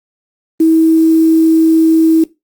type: tone with quantisation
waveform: sine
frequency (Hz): 322.6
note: E4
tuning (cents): -37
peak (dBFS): -5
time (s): 0.6-2.24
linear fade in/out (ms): 5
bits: 5
effects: noise-tail reverb RT60 0.2 s tail -18 dB re dry + Opus 24 kbps